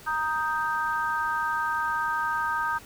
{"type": "chord", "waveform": "sine", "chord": "Eb major", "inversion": "second", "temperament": "equal", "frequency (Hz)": [932.3, 1244.5, 1568], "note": ["Bb5", "Eb6", "G6"], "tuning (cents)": [0, 0, 0], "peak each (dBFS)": -29, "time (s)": [0.06, 2.79], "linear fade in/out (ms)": 20, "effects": ["pink hiss -48 dBFS RMS until 2.85 s"]}